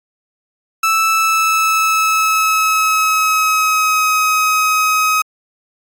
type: tone with pitch glide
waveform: 30% pulse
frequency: 1315 to 1266.5 Hz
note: E6 to D#6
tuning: -5 to +30 cents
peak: -9 dBFS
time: 0.83-5.22 s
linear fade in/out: 5 ms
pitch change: -65 cents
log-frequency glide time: 1.1-4.08 s
effects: AAC 64 kbps

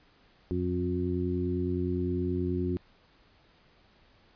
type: harmonic tone with a mistuned harmonic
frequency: 89.7 Hz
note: F2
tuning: 47 cents sharp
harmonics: 1 / 2 / 3 / 4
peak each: -32 / -34 / -33 / -32 dBFS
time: 0.51-2.77 s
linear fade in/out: 0 ms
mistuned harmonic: 1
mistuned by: -30 cents
effects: pink hiss -62 dBFS RMS until 4.35 s + resampled to 11025 Hz

